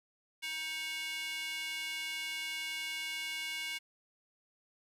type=tone with high-pass filter; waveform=square; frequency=315.5 Hz; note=D#4; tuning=24 cents sharp; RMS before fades=-39 dBFS; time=0.42-3.79 s; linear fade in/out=20 ms; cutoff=2400 Hz; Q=3.2; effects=resampled to 32000 Hz + 11-bit